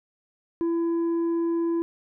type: tone with tanh clipping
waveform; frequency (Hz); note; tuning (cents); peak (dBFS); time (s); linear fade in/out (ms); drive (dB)
sine; 335.5; E4; +31; -23; 0.61-1.82; 0; 4
effects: none